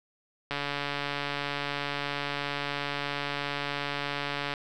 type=click train; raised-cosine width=0.3 ms; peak=-15 dBFS; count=577; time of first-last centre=0.51-4.538 s; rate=143 Hz; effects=none